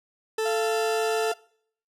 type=tone; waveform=40% pulse; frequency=440 Hz; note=A4; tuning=in tune; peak=-23 dBFS; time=0.38-1.32 s; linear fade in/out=5 ms
type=tone with pitch glide; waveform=35% pulse; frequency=689 to 694.2 Hz; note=F5 to F5; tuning=-24 to -11 cents; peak=-27 dBFS; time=0.45-1.34 s; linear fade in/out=10 ms; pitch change=+13 cents; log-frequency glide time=0.56-1.19 s
effects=noise-tail reverb RT60 0.6 s tail -23 dB re dry + low-pass 12000 Hz 12 dB/octave

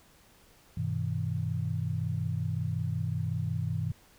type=chord; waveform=sine; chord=G augmented; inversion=none; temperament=equal with one note detuned; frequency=98 / 123.47 / 159.57 Hz; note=G2 / B2 / D#3; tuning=0 / 0 / +44 cents; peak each=-33 dBFS; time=0.77-3.92 s; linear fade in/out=5 ms; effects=pink hiss -60 dBFS RMS until 4.18 s

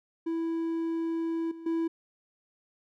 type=tone with level steps; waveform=triangle; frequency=329.6 Hz; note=E4; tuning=in tune; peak=-26 / -39 / -24 dBFS; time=0.26-1.88 s; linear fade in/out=10 ms; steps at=1.51 / 1.66 s; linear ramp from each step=5 ms; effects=none

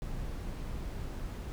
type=noise; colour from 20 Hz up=brown; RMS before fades=-38 dBFS; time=0.02-1.52 s; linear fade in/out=0 ms; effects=none

